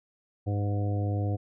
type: harmonic tone with a mistuned harmonic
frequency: 101.5 Hz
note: G#2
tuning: 39 cents flat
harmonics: 1 / 2 / 3 / 4 / 5 / 6 / 7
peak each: -26 / -40 / -36 / -43 / -39 / -45 / -41 dBFS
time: 0.46-1.37 s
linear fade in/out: 20 ms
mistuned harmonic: 7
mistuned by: +36 cents
effects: none

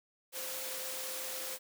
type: tone in noise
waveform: sine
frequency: 521 Hz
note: C5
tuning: 7 cents flat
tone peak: -47 dBFS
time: 0.32-1.59 s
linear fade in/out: 50 ms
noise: white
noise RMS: -40 dBFS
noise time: 0.32-1.59 s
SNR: -10 dB
effects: high-pass 300 Hz 12 dB/octave

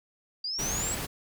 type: linear sweep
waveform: sine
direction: up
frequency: 4699 to 7902 Hz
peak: -30 dBFS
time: 0.44-0.95 s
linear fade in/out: 5 ms
type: noise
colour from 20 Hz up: pink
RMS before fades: -34 dBFS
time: 0.58-1.07 s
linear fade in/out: 20 ms
effects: none

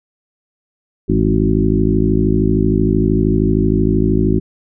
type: harmonic tone with a mistuned harmonic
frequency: 53 Hz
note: G#1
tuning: 36 cents sharp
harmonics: 1 / 2 / 3 / 4 / 5 / 6 / 7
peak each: -19 / -19 / -19 / -19 / -19 / -19 / -19 dBFS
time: 1.08-4.4 s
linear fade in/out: 20 ms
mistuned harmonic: 3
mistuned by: +69 cents
effects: none

